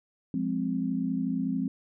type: chord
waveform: sine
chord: F minor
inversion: none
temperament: equal with one note detuned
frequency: 176.64 / 207.7 / 261.6 Hz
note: F3 / Ab3 / C4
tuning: +20 / 0 / 0 cents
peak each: -32 / -32 / -29 dBFS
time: 0.34-1.68 s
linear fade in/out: 2 ms
effects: none